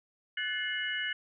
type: tone cluster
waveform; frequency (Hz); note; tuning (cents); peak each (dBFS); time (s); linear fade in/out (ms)
sine; 1497 / 1737 / 2128 / 2936; F#6 / A6 / C7 / F#7; +20 / -23 / +29 / -14; -38 / -35 / -38 / -36; 0.37-1.13; 5
effects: none